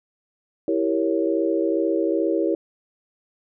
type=chord; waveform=sine; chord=E diminished seventh; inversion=none; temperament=equal; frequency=329.6 / 392 / 466.2 / 554.4 Hz; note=E4 / G4 / Bb4 / Db5; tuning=0 / 0 / 0 / 0 cents; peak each=-22 / -25 / -26 / -26 dBFS; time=0.68-2.55 s; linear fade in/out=2 ms; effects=none